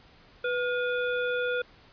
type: harmonic tone with a mistuned harmonic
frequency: 493.9 Hz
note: B4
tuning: in tune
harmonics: 1 / 3 / 5 / 7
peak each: -28 / -30 / -40 / -41 dBFS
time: 0.44-1.62 s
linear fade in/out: 5 ms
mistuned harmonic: 3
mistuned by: -64 cents
effects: pink hiss -56 dBFS RMS until 1.92 s + resampled to 11025 Hz